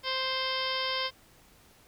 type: harmonic tone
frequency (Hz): 523.3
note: C5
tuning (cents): 0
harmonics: 1 / 2 / 3 / 4 / 5 / 6 / 7 / 8 / 9 / 10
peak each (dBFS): -37 / -35 / -40 / -37 / -43 / -35 / -39 / -44 / -39 / -39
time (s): 0.03-1.11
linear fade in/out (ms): 50
effects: pink hiss -59 dBFS RMS until 1.87 s